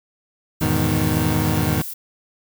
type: noise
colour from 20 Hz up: violet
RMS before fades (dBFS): -31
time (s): 0.6-1.94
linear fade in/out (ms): 10
type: chord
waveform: 25% pulse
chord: E major seventh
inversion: none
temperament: equal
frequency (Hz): 82.41 / 103.83 / 123.47 / 155.56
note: E2 / G#2 / B2 / D#3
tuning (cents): 0 / 0 / 0 / 0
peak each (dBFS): -21 / -20 / -22 / -18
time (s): 0.61-1.82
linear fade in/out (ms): 5
effects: none